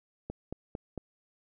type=click train; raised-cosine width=2 ms; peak=-23 dBFS; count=4; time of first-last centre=0.3-0.977 s; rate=4.43 Hz; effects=none